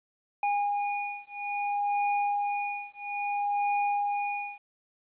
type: beating tone pair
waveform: square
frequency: 816 / 816.6 Hz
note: G#5 / G#5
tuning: -31 / -29 cents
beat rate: 0.6 Hz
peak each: -31 dBFS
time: 0.43-4.58 s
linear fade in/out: 2 ms
effects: resampled to 8000 Hz + 11-bit